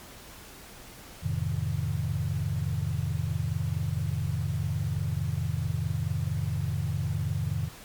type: chord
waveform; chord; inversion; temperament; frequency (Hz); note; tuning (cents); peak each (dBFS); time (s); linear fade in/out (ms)
sine; F minor seventh; none; equal with one note detuned; 87.31 / 106.5 / 130.81 / 155.56; F2 / Ab2 / C3 / Eb3; 0 / +44 / 0 / 0; -32; 1.22-7.69; 20
effects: pink hiss -47 dBFS RMS until 7.84 s + MP3 96 kbps